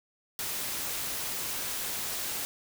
white noise, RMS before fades -34 dBFS, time 0.39-2.45 s, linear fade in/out 0 ms, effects none

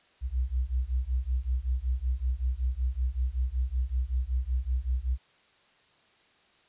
sine beating tone pair, 60.4 / 65.7 Hz, B1 / C2, -38 / +8 cents, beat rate 5.3 Hz, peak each -29 / -29 dBFS, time 0.21-5.18 s, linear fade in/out 50 ms, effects white hiss -63 dBFS RMS until 6.68 s + resampled to 8000 Hz

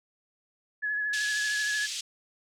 sine tone with vibrato, 1695 Hz, G#6, 35 cents sharp, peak -27 dBFS, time 0.82-1.87 s, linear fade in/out 20 ms, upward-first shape sine, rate 13 Hz, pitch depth 25 cents each way
pink band-pass noise, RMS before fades -35 dBFS, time 1.13-2.01 s, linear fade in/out 5 ms, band 2900 to 7700 Hz, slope 24 dB/octave
effects none

